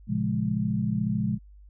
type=chord; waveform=sine; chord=Bb minor seventh; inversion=none; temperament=equal with one note detuned; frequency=116.54 / 138.59 / 174.61 / 208.5 Hz; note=Bb2 / Db3 / F3 / Ab3; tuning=0 / 0 / 0 / +7 cents; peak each=-30 / -32 / -30 / -27 dBFS; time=0.07-1.39 s; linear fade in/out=50 ms; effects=added 50 Hz sine -47 dBFS peak until 1.69 s